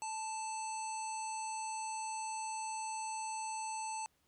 harmonic tone with a mistuned harmonic, 880 Hz, A5, in tune, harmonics 1 / 3 / 5 / 7 / 9 / 10, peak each -39 / -49 / -54 / -50 / -47 / -54 dBFS, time 0.02-4.06 s, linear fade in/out 0 ms, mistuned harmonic 10, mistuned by -23 cents, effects pink hiss -75 dBFS RMS until 4.27 s + high-pass 60 Hz 12 dB/octave

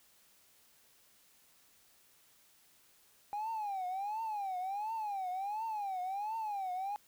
triangle tone with vibrato, 809 Hz, G#5, 46 cents flat, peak -32 dBFS, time 3.33-6.96 s, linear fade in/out 0 ms, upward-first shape triangle, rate 1.4 Hz, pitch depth 210 cents each way, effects tanh soft clip ceiling -31 dBFS + white hiss -66 dBFS RMS until 7.07 s

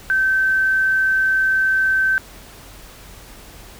sine tone, 1545 Hz, G6, 26 cents flat, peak -14 dBFS, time 0.1-2.18 s, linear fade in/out 0 ms, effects added 45 Hz sine -44 dBFS peak until 3.79 s + pink hiss -42 dBFS RMS until 3.79 s

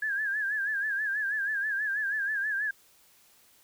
sine tone with vibrato, 1661.2 Hz, G#6, in tune, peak -27 dBFS, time 0.02-2.71 s, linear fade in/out 5 ms, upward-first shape sine, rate 6.2 Hz, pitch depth 94 cents each way, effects white hiss -61 dBFS RMS until 3.63 s

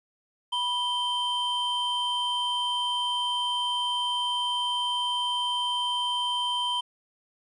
triangle tone pair together, 980 / 3120 Hz, B5 / G7, -14 / -9 cents, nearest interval octave + minor sixth, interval 2005 cents, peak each -27 / -26 dBFS, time 0.52-6.81 s, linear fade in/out 10 ms, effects resampled to 24000 Hz + 10-bit

